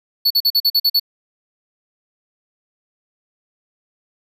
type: tone bursts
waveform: square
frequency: 4435 Hz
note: C#8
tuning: in tune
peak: -12 dBFS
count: 8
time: 0.25-0.998 s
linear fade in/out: 10 ms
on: 55 ms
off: 44 ms
effects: none